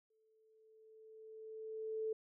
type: tone with exponential growth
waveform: sine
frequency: 439.1 Hz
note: A4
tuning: 4 cents flat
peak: -35 dBFS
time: 0.1-2.13 s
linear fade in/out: 5 ms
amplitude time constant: 440 ms
effects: none